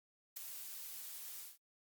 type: noise with ADSR envelope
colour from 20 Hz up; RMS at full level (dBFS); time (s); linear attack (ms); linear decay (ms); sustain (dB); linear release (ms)
blue; -41; 0.36-1.58; 12; 4; -7; 170
effects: Opus 48 kbps